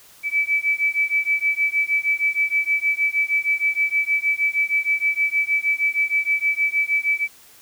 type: beating tone pair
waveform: sine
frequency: 2300 / 2306.4 Hz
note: D7 / D7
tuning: -37 / -32 cents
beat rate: 6.4 Hz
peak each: -21 dBFS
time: 0.23-7.28 s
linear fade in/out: 50 ms
effects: white hiss -49 dBFS RMS until 7.61 s

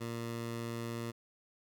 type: tone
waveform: 15% pulse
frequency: 116.54 Hz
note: A#2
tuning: in tune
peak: -31 dBFS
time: 0-1.12 s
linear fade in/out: 20 ms
effects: none

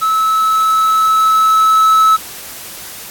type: tone with level ramp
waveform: triangle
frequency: 1300 Hz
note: E6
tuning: 24 cents flat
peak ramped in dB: -9 to -4 dBFS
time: 0.01-2.17 s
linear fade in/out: 20 ms
effects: white hiss -30 dBFS RMS until 3.1 s + AAC 64 kbps

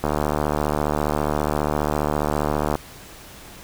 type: click train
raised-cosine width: 1 ms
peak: -7 dBFS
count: 204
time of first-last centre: 0.04-2.754 s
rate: 74.8 Hz
effects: pink hiss -42 dBFS RMS until 3.63 s

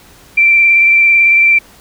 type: tone with vibrato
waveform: sine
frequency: 2349 Hz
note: D7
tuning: in tune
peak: -5 dBFS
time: 0.37-1.59 s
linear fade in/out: 10 ms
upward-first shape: sine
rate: 18 Hz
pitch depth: 15 cents each way
effects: pink hiss -42 dBFS RMS until 1.8 s

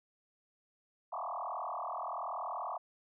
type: tone with frequency modulation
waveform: sine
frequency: 921 Hz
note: A#5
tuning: 21 cents flat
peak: -36 dBFS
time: 1.12-2.78 s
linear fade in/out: 10 ms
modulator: 40.9 Hz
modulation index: 6.5
effects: none

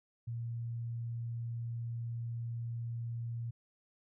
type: tone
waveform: sine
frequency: 117 Hz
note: A#2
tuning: 7 cents sharp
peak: -36 dBFS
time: 0.27-3.51 s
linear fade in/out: 10 ms
effects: none

